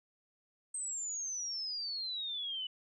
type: exponential sweep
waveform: sine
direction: down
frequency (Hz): 8372 to 2960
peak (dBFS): -36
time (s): 0.74-2.67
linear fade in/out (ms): 5
effects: none